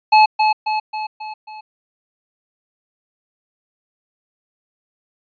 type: tone with echo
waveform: square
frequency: 860 Hz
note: A5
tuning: 40 cents flat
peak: -8 dBFS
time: 0.12-0.26 s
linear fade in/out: 10 ms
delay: 270 ms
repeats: 5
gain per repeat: -5 dB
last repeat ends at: 1.61 s
effects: resampled to 11025 Hz